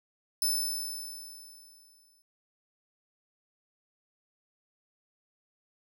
15% pulse tone with exponential decay, 5274 Hz, E8, in tune, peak -19 dBFS, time 0.42-2.22 s, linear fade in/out 1 ms, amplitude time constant 390 ms, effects none

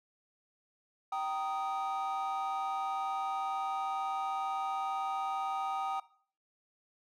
triangle chord, Eb major, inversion first, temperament just, 777.8 / 933.4 / 1244.5 Hz, G5 / Bb5 / Eb6, -14 / +2 / 0 cents, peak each -32 / -38 / -35 dBFS, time 1.12-6 s, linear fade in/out 5 ms, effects noise-tail reverb RT60 0.5 s tail -19 dB re dry + tanh soft clip ceiling -24 dBFS

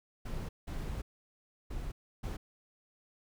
brown noise bursts at uneven times, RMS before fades -38 dBFS, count 4, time 0.25-0.49 / 0.67-1.02 / 1.7-1.92 / 2.23-2.37 s, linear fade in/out 10 ms, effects none

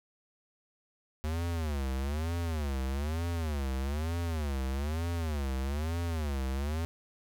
square tone with vibrato, 75 Hz, D2, 37 cents sharp, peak -31 dBFS, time 1.24-6.85 s, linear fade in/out 0 ms, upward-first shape sine, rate 1.1 Hz, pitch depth 230 cents each way, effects none

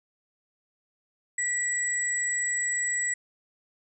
sine tone pair together, 1959 / 7809 Hz, B6 / B8, -15 / -21 cents, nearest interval 2 octaves, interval 2394 cents, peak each -28 dBFS, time 1.38-3.14 s, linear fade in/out 5 ms, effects none

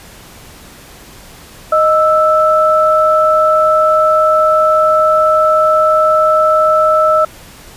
sine tone pair together, 622.2 / 1318.5 Hz, D#5 / E6, 0 / 0 cents, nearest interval octave + minor second, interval 1300 cents, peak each -10 dBFS, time 1.72-7.25 s, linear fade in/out 5 ms, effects pink hiss -37 dBFS RMS until 7.76 s + resampled to 32000 Hz

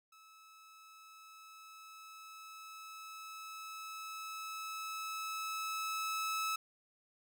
sawtooth tone with level ramp, 1300 Hz, E6, 24 cents flat, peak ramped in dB -55 to -30 dBFS, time 0.12-6.56 s, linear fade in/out 5 ms, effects none

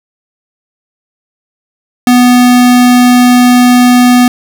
square tone, 246.9 Hz, B3, in tune, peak -3 dBFS, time 2.07-4.28 s, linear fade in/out 2 ms, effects none

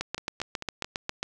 two click trains, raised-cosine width 0.2 ms, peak -18 / -12 dBFS, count 4 / 10, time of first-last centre 0.18-0.845 / 0.01-1.23 s, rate 4.51 / 7.38 Hz, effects none

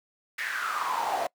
brown noise with high-pass filter sweep, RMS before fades -30 dBFS, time 0.38-1.27 s, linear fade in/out 5 ms, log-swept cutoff 1900 to 660 Hz, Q 7, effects noise-tail reverb RT60 0.1 s tail -24 dB re dry

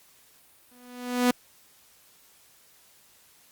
sawtooth tone with exponential growth, 246.9 Hz, B3, in tune, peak -13 dBFS, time 0.71-1.31 s, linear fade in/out 5 ms, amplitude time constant 130 ms, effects white hiss -58 dBFS RMS until 3.51 s + Opus 48 kbps

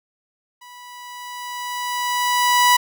sawtooth tone with level ramp, 982 Hz, B5, 10 cents flat, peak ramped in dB -37 to -7 dBFS, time 0.61-2.77 s, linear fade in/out 10 ms, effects none

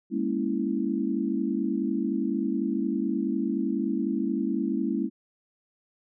sine chord, A# half-diminished seventh, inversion third, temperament equal with one note detuned, 203.4 / 233.1 / 277.2 / 329.6 Hz, G#3 / A#3 / C#4 / E4, -36 / 0 / 0 / 0 cents, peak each -30 dBFS, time 0.1-5.1 s, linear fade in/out 50 ms, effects none

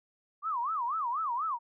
sine tone with vibrato, 1111 Hz, C#6, 4 cents sharp, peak -29 dBFS, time 0.42-1.59 s, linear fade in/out 50 ms, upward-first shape sine, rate 4.1 Hz, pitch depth 300 cents each way, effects none

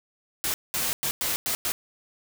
white noise bursts at uneven times, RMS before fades -27 dBFS, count 6, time 0.44-0.54 / 0.74-0.93 / 1.03-1.11 / 1.21-1.36 / 1.46-1.55 / 1.65-1.72 s, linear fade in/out 0 ms, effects none

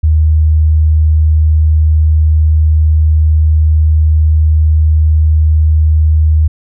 sine tone, 77.78 Hz, D#2, in tune, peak -5 dBFS, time 0.03-6.48 s, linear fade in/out 10 ms, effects none

